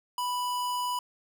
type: tone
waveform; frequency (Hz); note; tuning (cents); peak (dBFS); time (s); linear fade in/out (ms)
square; 987.8; B5; 0; -29; 0.18-0.99; 2
effects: none